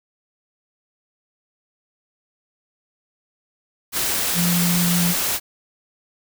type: tone in noise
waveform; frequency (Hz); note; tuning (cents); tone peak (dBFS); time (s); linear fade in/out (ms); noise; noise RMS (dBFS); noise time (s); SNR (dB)
sine; 174.61; F3; 0; -18; 4.34-5.15; 50; white; -22; 3.92-5.4; +1
effects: none